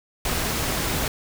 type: noise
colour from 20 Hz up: pink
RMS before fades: -25 dBFS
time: 0.25-1.08 s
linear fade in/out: 2 ms
effects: none